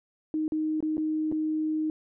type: tone with dropouts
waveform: sine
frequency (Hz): 311.1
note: D#4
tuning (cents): 0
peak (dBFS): -25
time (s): 0.34-1.9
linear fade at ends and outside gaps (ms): 1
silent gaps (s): 0.48-0.521 / 0.805-0.826 / 0.97-0.979 / 1.316-1.323
effects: none